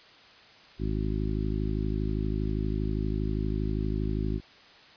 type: harmonic tone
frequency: 52.5 Hz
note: G#1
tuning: 19 cents sharp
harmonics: 1 / 2 / 3 / 4 / 5 / 6 / 7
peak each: -30 / -33 / -35 / -36 / -37 / -38 / -38 dBFS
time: 0.78-4.41 s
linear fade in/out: 50 ms
effects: white hiss -53 dBFS RMS until 4.96 s + resampled to 11025 Hz